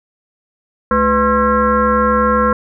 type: tone with frequency modulation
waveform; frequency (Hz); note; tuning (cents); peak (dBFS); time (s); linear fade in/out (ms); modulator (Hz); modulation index
sine; 784; G5; 0; -10; 0.91-2.53; 2; 284; 2.4
effects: none